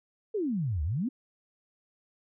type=exponential two-way sweep; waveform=sine; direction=down then up; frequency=460 to 70 to 279.9 Hz; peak=-27 dBFS; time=0.34-1.09 s; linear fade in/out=10 ms; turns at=0.83 s; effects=none